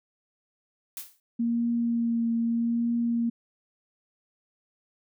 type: noise with exponential decay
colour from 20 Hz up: blue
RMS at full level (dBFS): -33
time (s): 0.97-1.2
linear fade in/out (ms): 1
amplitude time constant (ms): 49
type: tone with vibrato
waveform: sine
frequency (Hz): 233.1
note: A#3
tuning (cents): 0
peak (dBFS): -23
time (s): 1.39-3.3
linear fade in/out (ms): 10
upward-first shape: triangle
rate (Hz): 0.8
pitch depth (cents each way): 19
effects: none